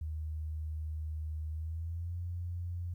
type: tone with pitch glide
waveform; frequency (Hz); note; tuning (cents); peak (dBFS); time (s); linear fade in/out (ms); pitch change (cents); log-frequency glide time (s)
sine; 77.78 to 87.31; D#2 to F2; 0 to 0; -35; 0.01-2.94; 5; +200; 1.5-2.17
effects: 12-bit